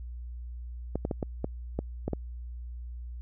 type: clicks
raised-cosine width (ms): 2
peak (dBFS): -16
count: 8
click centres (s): 0.956 / 1.051 / 1.112 / 1.228 / 1.444 / 1.79 / 2.08 / 2.133
effects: added 60 Hz sine -37 dBFS peak until 3.21 s